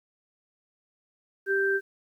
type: tone pair together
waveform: sine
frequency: 392 / 1568 Hz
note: G4 / G6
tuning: 0 / 0 cents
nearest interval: 2 octaves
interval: 2400 cents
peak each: -25 dBFS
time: 1.46-1.81 s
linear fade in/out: 50 ms
effects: 10-bit